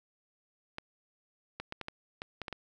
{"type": "clicks", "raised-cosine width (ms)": 0.3, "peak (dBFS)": -22, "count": 9, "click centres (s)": [0.784, 1.6, 1.724, 1.813, 1.884, 2.219, 2.417, 2.482, 2.527], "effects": []}